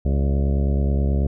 harmonic tone with a mistuned harmonic, 69.3 Hz, C#2, in tune, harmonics 1 / 2 / 3 / 4 / 5 / 6 / 7 / 8 / 9 / 10, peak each -18 / -25 / -27 / -34 / -35 / -34 / -40 / -37 / -39 / -43 dBFS, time 0.05-1.27 s, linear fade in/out 5 ms, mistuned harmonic 9, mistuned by -36 cents, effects none

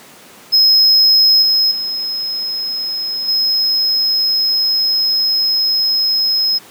triangle tone with level steps, 5130 Hz, E8, 48 cents flat, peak -6 / -9 / -17 / -11 dBFS, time 0.52-6.59 s, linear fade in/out 20 ms, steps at 1.42 / 1.71 / 3.28 s, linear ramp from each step 5 ms, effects pink hiss -40 dBFS RMS until 6.7 s + high-pass 200 Hz 12 dB/octave

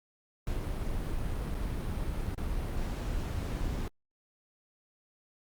brown noise with dropouts, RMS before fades -33 dBFS, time 0.47-3.88 s, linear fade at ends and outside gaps 1 ms, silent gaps 1.545-1.549 / 2.347-2.378 s, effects Opus 48 kbps

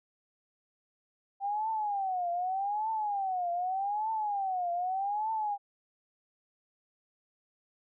sine tone with vibrato, 784 Hz, G5, in tune, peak -29 dBFS, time 1.4-5.58 s, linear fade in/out 50 ms, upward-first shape triangle, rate 0.83 Hz, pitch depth 230 cents each way, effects none

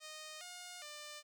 5% pulse tone with pitch steps, 619 / 716 / 596 Hz, D#5 / F5 / D5, -9 / +43 / +25 cents, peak -36 dBFS, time 0-1.23 s, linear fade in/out 50 ms, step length 410 ms, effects none

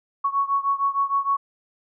sine beating tone pair, 1108.7 / 1115.2 Hz, C#6 / C#6, 0 / +10 cents, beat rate 6.5 Hz, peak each -22 / -24 dBFS, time 0.24-1.37 s, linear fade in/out 10 ms, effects none

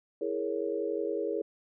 sine chord, A# half-diminished seventh, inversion second, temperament equal, 329.6 / 415.3 / 466.2 / 554.4 Hz, E4 / G#4 / A#4 / C#5, 0 / 0 / 0 / 0 cents, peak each -36 / -33 / -34 / -37 dBFS, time 0.21-1.42 s, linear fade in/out 5 ms, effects none

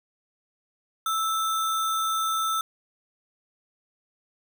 sine tone with sample-and-hold, 1318.5 Hz, E6, in tune, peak -23 dBFS, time 1.06-2.61 s, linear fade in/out 2 ms, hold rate 4900 Hz, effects none

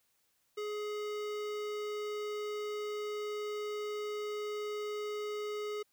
square tone with notch filter, 419.6 Hz, G#4, 18 cents sharp, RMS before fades -38 dBFS, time 0.57-5.83 s, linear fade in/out 10 ms, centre 11000 Hz, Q 0.55, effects white hiss -75 dBFS RMS until 5.92 s

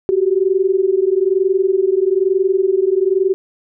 sine tone pair together, 370.9 / 392 Hz, F#4 / G4, +4 / 0 cents, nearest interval minor second, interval 96 cents, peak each -15 dBFS, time 0.09-3.34 s, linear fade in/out 0 ms, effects none

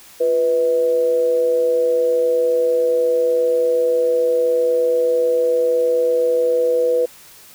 sine tone with amplitude modulation, 493.9 Hz, B4, in tune, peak -11 dBFS, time 0.2-7.06 s, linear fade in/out 10 ms, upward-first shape sine, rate 147 Hz, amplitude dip 55%, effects white hiss -44 dBFS RMS until 7.54 s

